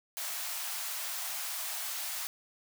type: high-pass noise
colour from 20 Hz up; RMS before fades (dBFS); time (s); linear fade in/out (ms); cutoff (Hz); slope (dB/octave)
white; -37; 0.17-2.27; 0; 610; 96
effects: none